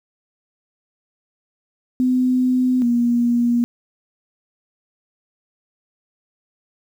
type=tone pair in turn; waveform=sine; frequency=253.6 / 238.8 Hz; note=B3 / A#3; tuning=+46 / +42 cents; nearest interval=minor second; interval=104 cents; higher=first; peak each=-14 dBFS; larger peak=neither; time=2-2.82 / 2.82-3.64 s; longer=neither; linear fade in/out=0 ms; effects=8-bit